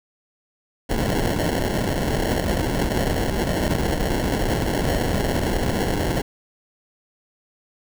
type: noise with sample-and-hold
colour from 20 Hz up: pink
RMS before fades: -22 dBFS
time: 0.89-6.22 s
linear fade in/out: 10 ms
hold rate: 1225 Hz
effects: none